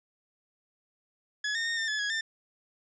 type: tone with pitch steps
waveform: sawtooth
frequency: 1693 / 1829 / 1843 / 1804 / 1716 / 1664 / 1794 Hz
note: G#6 / A#6 / A#6 / A6 / A6 / G#6 / A6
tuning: +33 / -33 / -20 / +43 / -44 / +3 / +33 cents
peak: -25 dBFS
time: 1.44-2.21 s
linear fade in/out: 5 ms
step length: 110 ms
effects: resampled to 16000 Hz